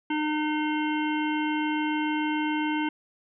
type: harmonic tone with a mistuned harmonic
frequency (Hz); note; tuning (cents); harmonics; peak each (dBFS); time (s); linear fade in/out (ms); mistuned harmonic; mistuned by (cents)
304.5; D#4; -37; 1 / 3 / 5 / 7 / 9 / 10; -26 / -31 / -36 / -36 / -39 / -40; 0.1-2.89; 5; 10; +29
effects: none